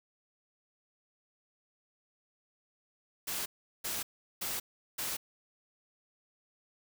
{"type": "noise bursts", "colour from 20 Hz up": "white", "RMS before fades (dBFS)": -36, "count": 4, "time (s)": [3.27, 5.17], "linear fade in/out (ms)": 10, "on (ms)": 190, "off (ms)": 380, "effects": []}